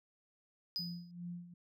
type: tone with exponential decay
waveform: triangle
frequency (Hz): 4978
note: D#8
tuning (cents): 0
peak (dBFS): -32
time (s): 0.76-1.11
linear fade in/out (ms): 0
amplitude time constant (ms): 76
type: tone with tremolo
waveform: sine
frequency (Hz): 174.61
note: F3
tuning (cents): 0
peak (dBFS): -40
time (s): 0.79-1.54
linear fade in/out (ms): 5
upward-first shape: sine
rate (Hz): 2.5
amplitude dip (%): 75
effects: none